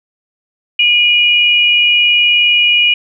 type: tone pair together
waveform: sine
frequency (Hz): 2439 / 2900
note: D#7 / F#7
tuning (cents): -35 / -35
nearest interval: minor third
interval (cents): 300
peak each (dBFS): -10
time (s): 0.79-2.94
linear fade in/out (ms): 5
effects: none